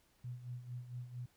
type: tone with tremolo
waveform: sine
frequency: 123.2 Hz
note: B2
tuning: 4 cents flat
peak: -40 dBFS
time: 0.24-1.26 s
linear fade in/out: 5 ms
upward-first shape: sine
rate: 4.4 Hz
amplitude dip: 70%
effects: pink hiss -72 dBFS RMS until 1.36 s